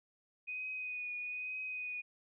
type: tone with vibrato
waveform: sine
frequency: 2489 Hz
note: D#7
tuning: in tune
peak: -38 dBFS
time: 0.47-2.02 s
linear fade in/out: 20 ms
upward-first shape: triangle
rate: 1.1 Hz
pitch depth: 27 cents each way
effects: none